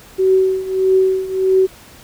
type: tone with tremolo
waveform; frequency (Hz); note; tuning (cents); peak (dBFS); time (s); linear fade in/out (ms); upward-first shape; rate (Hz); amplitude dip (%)
sine; 378.3; F#4; +38; -8; 0.18-1.67; 20; triangle; 1.6; 85
effects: pink hiss -42 dBFS RMS until 2.03 s